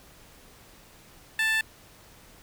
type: tone with high-pass filter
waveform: 15% pulse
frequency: 882 Hz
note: A5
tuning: 4 cents sharp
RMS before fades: -25 dBFS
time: 1.39-1.61 s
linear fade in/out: 2 ms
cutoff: 1800 Hz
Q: 2.8
effects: pink hiss -53 dBFS RMS until 2.42 s